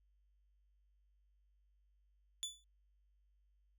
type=tone with exponential decay; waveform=25% pulse; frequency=3472 Hz; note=A7; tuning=24 cents flat; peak=-32 dBFS; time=2.43-2.64 s; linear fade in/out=0 ms; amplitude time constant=45 ms; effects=added 50 Hz sine -70 dBFS peak until 3.78 s

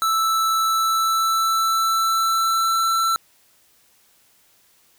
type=tone with pitch glide; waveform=square; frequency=1318.5 to 1337.7 Hz; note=E6 to E6; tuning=0 to +25 cents; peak=-18 dBFS; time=0.02-3.16 s; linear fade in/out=0 ms; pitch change=+25 cents; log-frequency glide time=0.62-2.84 s; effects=white hiss -58 dBFS RMS until 4.98 s

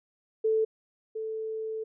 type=tone pair in turn; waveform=sine; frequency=440.1 / 440.1 Hz; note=A4 / A4; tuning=0 / 0 cents; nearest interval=unison; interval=0 cents; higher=neither; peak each=-22 / -31 dBFS; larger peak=first; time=0.44-0.65 / 1.15-1.84 s; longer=second; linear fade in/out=10 ms; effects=none

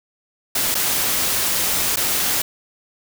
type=noise with dropouts; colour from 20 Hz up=white; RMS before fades=-20 dBFS; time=0.55-2.42 s; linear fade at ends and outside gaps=5 ms; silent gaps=0.745-0.751 / 1.96-1.969 s; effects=none

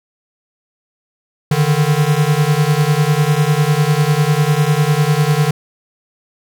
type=beating tone pair; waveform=square; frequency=144.6 / 154.6 Hz; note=D3 / D#3; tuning=-27 / -11 cents; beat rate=10 Hz; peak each=-15 dBFS; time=1.51-5.51 s; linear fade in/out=5 ms; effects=none

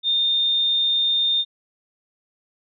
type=tone; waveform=sine; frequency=3634 Hz; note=A#7; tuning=45 cents flat; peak=-17 dBFS; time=0.03-1.45 s; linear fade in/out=50 ms; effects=none

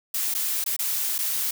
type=noise with dropouts; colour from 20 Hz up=blue; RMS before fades=-26 dBFS; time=0.14-1.51 s; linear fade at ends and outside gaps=5 ms; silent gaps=0.341-0.348 / 0.641-0.661 / 0.765-0.79 / 1.182-1.187 s; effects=none

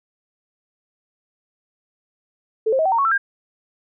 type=tone with pitch steps; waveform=sine; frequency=440 / 529.3 / 636.8 / 766.1 / 921.6 / 1108.7 / 1333.8 / 1604.6 Hz; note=A4 / C5 / D#5 / G5 / A#5 / C#6 / E6 / G6; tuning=0 / +20 / +40 / -40 / -20 / 0 / +20 / +40 cents; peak=-15 dBFS; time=2.66-3.18 s; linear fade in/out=10 ms; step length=65 ms; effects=none

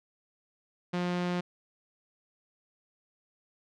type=tone with low-pass filter; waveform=sawtooth; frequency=177.5 Hz; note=F3; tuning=28 cents sharp; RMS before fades=-31 dBFS; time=0.93-1.41 s; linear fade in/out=10 ms; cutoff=4100 Hz; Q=0.8; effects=none

